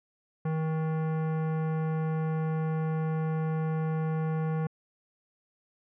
sine tone with hard clipping, 158.5 Hz, D#3, 32 cents sharp, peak -29 dBFS, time 0.45-4.67 s, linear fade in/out 5 ms, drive 18 dB, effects low-pass 2000 Hz 12 dB/octave

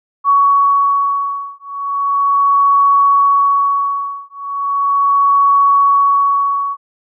sine beating tone pair, 1121 / 1121.37 Hz, C#6 / C#6, +19 / +20 cents, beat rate 0.37 Hz, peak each -13 dBFS, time 0.24-6.77 s, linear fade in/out 50 ms, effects none

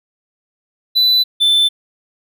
triangle tone pair in turn, 3990 / 3530 Hz, B7 / A7, +17 / +5 cents, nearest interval major second, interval 212 cents, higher first, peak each -8 dBFS, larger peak neither, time 0.95-1.24 / 1.4-1.69 s, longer neither, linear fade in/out 20 ms, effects none

